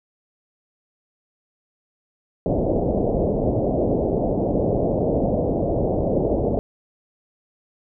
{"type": "low-pass noise", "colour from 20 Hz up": "white", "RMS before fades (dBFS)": -21, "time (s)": [2.46, 6.59], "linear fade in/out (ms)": 0, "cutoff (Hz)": 660, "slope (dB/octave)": 48, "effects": []}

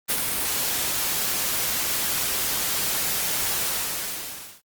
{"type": "noise with ADSR envelope", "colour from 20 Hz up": "white", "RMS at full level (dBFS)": -21, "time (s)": [0.08, 4.62], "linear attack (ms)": 30, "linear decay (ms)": 49, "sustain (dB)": -4, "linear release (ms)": 1000, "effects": ["Opus 32 kbps"]}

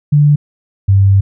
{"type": "tone pair in turn", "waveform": "sine", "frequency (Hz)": [146.83, 98], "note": ["D3", "G2"], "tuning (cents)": [0, 0], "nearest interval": "perfect fifth", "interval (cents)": 700, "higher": "first", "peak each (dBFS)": -5, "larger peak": "neither", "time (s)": [[0.12, 0.36], [0.88, 1.21]], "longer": "second", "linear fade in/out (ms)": 10, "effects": []}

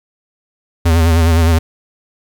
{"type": "tone with vibrato", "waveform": "square", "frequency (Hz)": 82.41, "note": "E2", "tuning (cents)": 0, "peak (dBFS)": -9, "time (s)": [0.85, 1.59], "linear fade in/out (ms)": 10, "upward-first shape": "sine", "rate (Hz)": 9.7, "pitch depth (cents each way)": 57, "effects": ["8-bit"]}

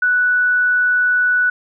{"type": "tone", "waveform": "sine", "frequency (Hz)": 1480, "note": "F#6", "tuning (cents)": 0, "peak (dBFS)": -12, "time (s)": [0.02, 1.5], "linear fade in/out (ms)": 5, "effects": []}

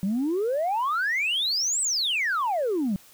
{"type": "exponential two-way sweep", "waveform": "sine", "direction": "up then down", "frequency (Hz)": [183, 8240, 183], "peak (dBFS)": -21, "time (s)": [0.03, 2.96], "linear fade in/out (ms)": 0, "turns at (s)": 1.81, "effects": ["tanh soft clip ceiling -20 dBFS", "white hiss -53 dBFS RMS until 3.13 s"]}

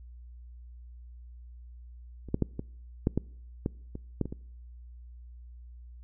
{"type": "clicks", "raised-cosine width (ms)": 3, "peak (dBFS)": [-30, -13, -12, -20, -11, -13, -15, -25, -14, -23, -24], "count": 11, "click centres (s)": [2.287, 2.344, 2.423, 2.594, 3.071, 3.176, 3.661, 3.954, 4.213, 4.256, 4.325], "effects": ["noise-tail reverb RT60 0.7 s tail -25 dB re dry", "added 60 Hz sine -45 dBFS peak until 6.03 s"]}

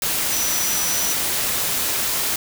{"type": "tone in noise", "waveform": "sine", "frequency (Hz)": 5900, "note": "F#8", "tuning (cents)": -6, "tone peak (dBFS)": -24, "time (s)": [0.32, 1.13], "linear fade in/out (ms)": 2, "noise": "white", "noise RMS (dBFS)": -22, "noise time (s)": [0.02, 2.36], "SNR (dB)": -5, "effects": []}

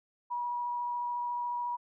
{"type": "tone with vibrato", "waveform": "sine", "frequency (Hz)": 966, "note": "B5", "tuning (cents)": -39, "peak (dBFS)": -31, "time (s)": [0.3, 1.77], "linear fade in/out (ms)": 20, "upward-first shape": "sine", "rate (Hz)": 14, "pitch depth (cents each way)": 9, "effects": []}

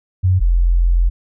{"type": "tone pair in turn", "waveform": "sine", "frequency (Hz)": [92.5, 43.3], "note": ["F#2", "F1"], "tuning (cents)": [0, -14], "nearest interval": "octave + minor second", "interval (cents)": 1314, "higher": "first", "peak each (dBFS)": -10, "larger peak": "neither", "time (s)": [[0.23, 0.4], [0.4, 1.1]], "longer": "second", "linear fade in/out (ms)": 20, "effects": []}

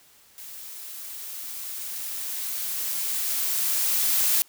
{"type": "noise with level ramp", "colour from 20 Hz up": "blue", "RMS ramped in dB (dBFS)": [-41, -21], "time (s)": [0.38, 4.42], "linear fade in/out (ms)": 0, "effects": ["white hiss -56 dBFS RMS until 4.48 s"]}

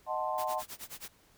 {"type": "chord", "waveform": "sine", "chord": "D# diminished seventh", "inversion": "none", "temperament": "equal", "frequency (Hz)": [622.3, 740, 880, 1046.5], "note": ["D#5", "F#5", "A5", "C6"], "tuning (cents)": [0, 0, 0, 0], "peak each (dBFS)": -36, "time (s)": [0.06, 0.63], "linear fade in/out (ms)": 50}
{"type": "noise with tremolo", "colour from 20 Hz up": "white", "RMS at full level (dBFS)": -42, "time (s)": [0.38, 1.08], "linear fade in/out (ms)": 0, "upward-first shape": "sine", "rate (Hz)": 9.4, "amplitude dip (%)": 100}
{"effects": ["pink hiss -64 dBFS RMS until 1.37 s"]}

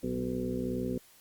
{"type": "harmonic tone with a mistuned harmonic", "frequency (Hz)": 62.4, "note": "B1", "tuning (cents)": 19, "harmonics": [1, 2, 3, 4, 6, 7, 8], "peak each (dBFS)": [-44, -41, -38, -34, -37, -42, -40], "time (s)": [0.03, 0.98], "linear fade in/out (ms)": 5, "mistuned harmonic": 2, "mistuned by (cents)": -50, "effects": ["white hiss -59 dBFS RMS until 1.2 s", "Opus 48 kbps"]}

